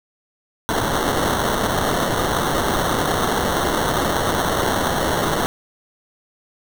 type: noise with sample-and-hold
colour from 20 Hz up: blue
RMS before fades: -20 dBFS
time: 0.69-5.46 s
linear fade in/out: 0 ms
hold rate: 2450 Hz
effects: none